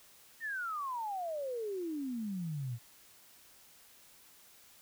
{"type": "exponential sweep", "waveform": "sine", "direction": "down", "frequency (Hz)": [1866, 112.9], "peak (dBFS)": -35, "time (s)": [0.4, 2.79], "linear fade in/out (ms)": 50, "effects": ["white hiss -60 dBFS RMS until 4.81 s"]}